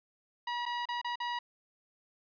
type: tone with dropouts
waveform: sawtooth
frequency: 962 Hz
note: B5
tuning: 46 cents flat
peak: -29 dBFS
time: 0.47-1.39 s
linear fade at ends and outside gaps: 5 ms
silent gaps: 0.655-0.661 / 0.855-0.887 / 1.015-1.045 / 1.157-1.201 s
effects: resampled to 11025 Hz